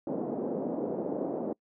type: band-pass noise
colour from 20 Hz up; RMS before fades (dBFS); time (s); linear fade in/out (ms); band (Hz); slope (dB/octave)
pink; -33; 0.07-1.53; 2; 220 to 620; 24
effects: noise-tail reverb RT60 0.1 s tail -26 dB re dry